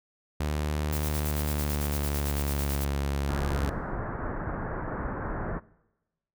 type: tone with pitch glide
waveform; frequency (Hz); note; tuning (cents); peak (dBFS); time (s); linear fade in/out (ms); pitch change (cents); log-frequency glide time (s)
sawtooth; 75.1 to 70.07; D2 to C#2; +39 to +19; -23; 0.4-3.7; 5; -120; 1.12-2.85
type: noise with tremolo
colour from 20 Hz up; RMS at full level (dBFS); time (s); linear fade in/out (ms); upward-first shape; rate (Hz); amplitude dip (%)
blue; -36; 0.92-2.85; 10; square; 9; 55
type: low-pass noise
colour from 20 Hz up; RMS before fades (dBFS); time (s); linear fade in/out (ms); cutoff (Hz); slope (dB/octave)
pink; -33; 3.28-5.6; 20; 1700; 48
effects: noise-tail reverb RT60 1.0 s tail -22 dB re dry